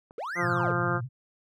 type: clicks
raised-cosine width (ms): 1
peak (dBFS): -35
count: 3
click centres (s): 0.109 / 0.463 / 0.602
type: linear two-way sweep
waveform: triangle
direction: up then down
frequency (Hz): 389.3 to 2100 to 389.3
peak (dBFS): -30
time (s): 0.18-0.72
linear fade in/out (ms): 2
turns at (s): 0.38
type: harmonic tone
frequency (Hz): 174.61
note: F3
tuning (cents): 0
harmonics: 1 / 2 / 3 / 4 / 5 / 6 / 7 / 8 / 9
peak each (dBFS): -34 / -32 / -35 / -36 / -39 / -37 / -31 / -32 / -35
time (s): 0.35-1.01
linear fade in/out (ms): 50
type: tone with vibrato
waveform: sine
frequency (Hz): 123.5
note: B2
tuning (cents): 0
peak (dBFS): -30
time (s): 0.4-1.09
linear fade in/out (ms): 50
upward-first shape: triangle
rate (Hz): 14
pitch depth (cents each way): 200
effects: none